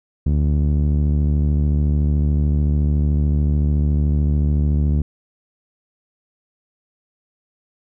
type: tone with low-pass filter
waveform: sawtooth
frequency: 73.7 Hz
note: D2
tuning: 7 cents sharp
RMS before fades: -17 dBFS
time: 0.26-5.02 s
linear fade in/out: 5 ms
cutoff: 210 Hz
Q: 1
effects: none